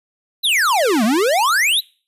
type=exponential two-way sweep; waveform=square; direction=down then up; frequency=4153 to 204.1 to 4153 Hz; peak=-14 dBFS; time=0.43-1.81 s; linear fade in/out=20 ms; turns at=1.04 s; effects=noise-tail reverb RT60 0.4 s tail -25 dB re dry + resampled to 32000 Hz